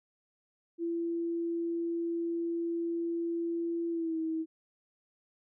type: tone with pitch glide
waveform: sine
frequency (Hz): 337.3 to 321.5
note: E4 to E4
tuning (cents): +40 to -43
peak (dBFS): -30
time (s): 0.78-4.46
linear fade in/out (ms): 50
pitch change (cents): -83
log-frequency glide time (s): 3.9-4.18
effects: none